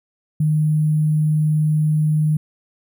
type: tone with sample-and-hold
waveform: sine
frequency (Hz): 153.5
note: D#3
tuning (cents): -23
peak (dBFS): -14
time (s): 0.4-2.37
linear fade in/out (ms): 5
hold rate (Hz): 11025
effects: none